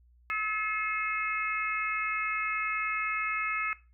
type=harmonic tone; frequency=429.6 Hz; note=A4; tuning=41 cents flat; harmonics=3 / 4 / 5 / 6; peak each=-33 / -37 / -33 / -37 dBFS; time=0.3-3.73 s; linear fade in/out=0 ms; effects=noise-tail reverb RT60 0.3 s tail -17 dB re dry + added 60 Hz sine -58 dBFS peak until 3.93 s